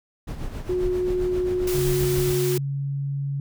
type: noise with tremolo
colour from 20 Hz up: brown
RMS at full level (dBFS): -29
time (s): 0.27-2.37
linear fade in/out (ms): 10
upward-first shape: sine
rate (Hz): 7.5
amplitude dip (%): 55
type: tone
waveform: sine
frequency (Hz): 363.6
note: F#4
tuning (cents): -30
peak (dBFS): -21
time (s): 0.69-2.58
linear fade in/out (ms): 5
type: high-pass noise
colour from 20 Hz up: white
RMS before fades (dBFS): -32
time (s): 1.67-2.58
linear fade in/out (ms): 5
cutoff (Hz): 590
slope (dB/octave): 24
type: tone with pitch glide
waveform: sine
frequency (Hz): 138.59 to 139.8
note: C#3 to C#3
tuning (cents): 0 to +15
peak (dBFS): -24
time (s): 1.74-3.4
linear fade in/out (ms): 2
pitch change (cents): +15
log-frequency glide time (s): 2.27-3.15
effects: none